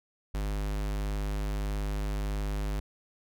square tone, 50.8 Hz, G#1, 38 cents flat, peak -30 dBFS, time 0.34-2.8 s, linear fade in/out 5 ms, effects none

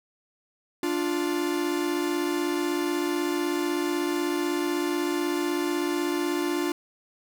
45% pulse tone pair together, 293.7 / 349.8 Hz, D4 / F4, 0 / +3 cents, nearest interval minor third, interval 303 cents, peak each -28 / -27 dBFS, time 0.83-6.72 s, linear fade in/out 2 ms, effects none

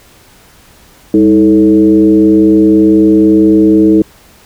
sine tone with frequency modulation, 320 Hz, D#4, 49 cents sharp, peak -3 dBFS, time 1.14-4.02 s, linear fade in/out 2 ms, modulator 118 Hz, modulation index 0.81, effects pink hiss -42 dBFS RMS until 4.45 s

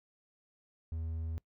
triangle tone, 81.1 Hz, E2, 28 cents flat, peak -33 dBFS, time 0.92-1.38 s, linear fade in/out 0 ms, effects noise-tail reverb RT60 0.1 s tail -23 dB re dry

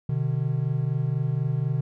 triangle tone pair together, 127.2 / 151.27 Hz, C3 / D#3, -48 / -48 cents, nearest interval minor third, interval 300 cents, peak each -23 / -24 dBFS, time 0.09-1.81 s, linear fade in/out 5 ms, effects none

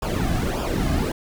brown noise with flanger, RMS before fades -23 dBFS, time 0.02-1.12 s, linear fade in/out 5 ms, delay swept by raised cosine 0.48 to 2.18 ms, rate 1.7 Hz, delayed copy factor -0.75, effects none

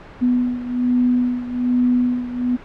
sine beating tone pair, 246.9 / 248.1 Hz, B3 / B3, 0 / +8 cents, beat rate 1.2 Hz, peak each -17 / -21 dBFS, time 0.21-2.57 s, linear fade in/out 20 ms, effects pink hiss -39 dBFS RMS until 2.64 s + low-pass 2000 Hz 12 dB/octave

